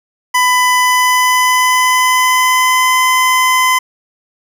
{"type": "tone with pitch glide", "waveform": "25% pulse", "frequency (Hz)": [1000, 1021.6], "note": ["B5", "C6"], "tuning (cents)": [21, -42], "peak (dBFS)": -5, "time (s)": [0.34, 3.79], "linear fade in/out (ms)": 10, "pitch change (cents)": 37, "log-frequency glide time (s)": [0.81, 3.02], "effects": ["7-bit"]}